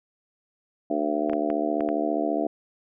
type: harmonic tone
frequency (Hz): 74.8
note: D2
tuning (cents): +32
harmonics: 3 / 4 / 5 / 6 / 7 / 8 / 9 / 10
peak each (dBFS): -34 / -27 / -32 / -34 / -34 / -38 / -27 / -38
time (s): 0.9-2.47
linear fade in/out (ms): 5
type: clicks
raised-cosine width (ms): 0.5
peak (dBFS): -21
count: 5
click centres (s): 1.297 / 1.333 / 1.502 / 1.807 / 1.889
effects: none